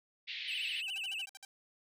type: band-pass noise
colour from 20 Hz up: pink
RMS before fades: -42 dBFS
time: 0.27-0.82 s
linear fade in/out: 20 ms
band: 2100 to 4200 Hz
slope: 48 dB/octave
type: tone with vibrato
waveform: triangle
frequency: 2794 Hz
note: F7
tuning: in tune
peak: -35 dBFS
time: 0.47-1.26 s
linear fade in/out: 20 ms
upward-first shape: sine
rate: 14 Hz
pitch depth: 150 cents each way
type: tone bursts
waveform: 5% pulse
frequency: 784 Hz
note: G5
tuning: in tune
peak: -36 dBFS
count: 8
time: 0.88-1.45 s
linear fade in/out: 2 ms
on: 24 ms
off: 54 ms
effects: none